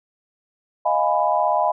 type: chord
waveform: sine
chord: F half-diminished seventh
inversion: third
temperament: equal with one note detuned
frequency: 622.3 / 698.5 / 830.6 / 994.1 Hz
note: Eb5 / F5 / Ab5 / Cb6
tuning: 0 / 0 / 0 / +11 cents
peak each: -22 dBFS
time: 0.85-1.72 s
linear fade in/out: 10 ms
effects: none